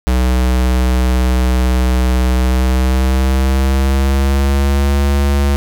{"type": "tone with pitch glide", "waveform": "square", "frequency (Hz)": [63, 70.31], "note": ["B1", "C#2"], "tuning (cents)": [35, 25], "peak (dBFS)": -11, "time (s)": [0.07, 5.56], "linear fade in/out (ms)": 0, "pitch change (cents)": 190, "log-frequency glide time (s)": [2.35, 4.97], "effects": []}